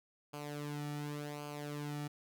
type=tone with flanger; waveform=sawtooth; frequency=146.9 Hz; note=D3; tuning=1 cent sharp; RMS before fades=-42 dBFS; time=0.33-2.08 s; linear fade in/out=10 ms; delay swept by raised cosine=0.53 to 1.93 ms; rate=0.89 Hz; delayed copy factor=-0.7; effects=none